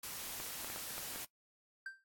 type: noise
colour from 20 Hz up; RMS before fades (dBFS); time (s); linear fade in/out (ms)
white; -44; 0.03-1.25; 5
type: clicks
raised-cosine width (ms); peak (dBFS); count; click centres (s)
0.5; -30; 6; 0.401 / 0.646 / 0.701 / 0.761 / 0.981 / 1.16
type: tone with exponential decay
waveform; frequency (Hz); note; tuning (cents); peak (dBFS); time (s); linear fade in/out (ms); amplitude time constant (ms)
triangle; 1568; G6; 0; -37; 1.86-2.04; 2; 38
effects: noise-tail reverb RT60 0.1 s tail -20 dB re dry + AAC 64 kbps